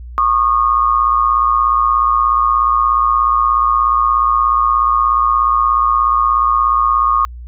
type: tone pair together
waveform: sine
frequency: 1099.2 / 1216 Hz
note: C#6 / D#6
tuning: -15 / -40 cents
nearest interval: major second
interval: 175 cents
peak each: -13 dBFS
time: 0.18-7.25 s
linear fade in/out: 0 ms
effects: added 60 Hz sine -28 dBFS peak until 7.47 s